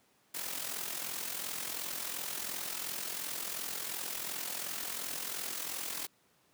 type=noise with amplitude modulation; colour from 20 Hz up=white; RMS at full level=-36 dBFS; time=0.34-6.07 s; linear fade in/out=10 ms; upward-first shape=sine; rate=42.8 Hz; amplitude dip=60%; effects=pink hiss -69 dBFS RMS until 6.53 s + high-pass 150 Hz 12 dB/octave